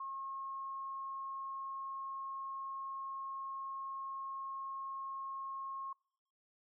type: tone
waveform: sine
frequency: 1081 Hz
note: C#6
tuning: 44 cents flat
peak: -40 dBFS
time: 0-5.93 s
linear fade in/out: 5 ms
effects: noise-tail reverb RT60 0.7 s tail -26 dB re dry